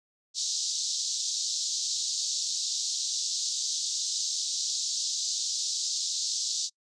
white band-pass noise, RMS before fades -31 dBFS, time 0.34-6.7 s, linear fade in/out 50 ms, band 3800 to 7100 Hz, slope 48 dB/octave, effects noise-tail reverb RT60 0.1 s tail -26 dB re dry + resampled to 22050 Hz

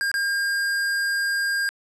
square tone with dropouts, 1610 Hz, G6, 46 cents sharp, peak -22 dBFS, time 0.01-1.69 s, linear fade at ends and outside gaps 0 ms, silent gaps 0.115-0.141 s, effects low-pass 11000 Hz 12 dB/octave

